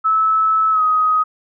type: tone with pitch glide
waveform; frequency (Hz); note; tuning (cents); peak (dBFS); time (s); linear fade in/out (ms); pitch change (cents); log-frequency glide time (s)
sine; 1303 to 1257.2; E6 to D#6; -20 to +18; -12; 0.04-1.24; 20; -62; 0.71-0.82
effects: none